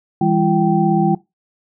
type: tone cluster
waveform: sine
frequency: 164.2 / 200.9 / 339.5 / 778 Hz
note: E3 / G3 / F4 / G5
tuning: -6 / +43 / -49 / -13 cents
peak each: -18 dBFS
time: 0.21-1.15 s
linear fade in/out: 5 ms
effects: noise-tail reverb RT60 0.2 s tail -19 dB re dry